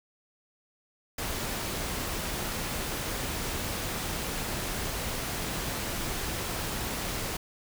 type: noise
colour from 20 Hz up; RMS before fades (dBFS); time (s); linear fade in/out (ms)
pink; -33; 1.18-7.37; 5
effects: none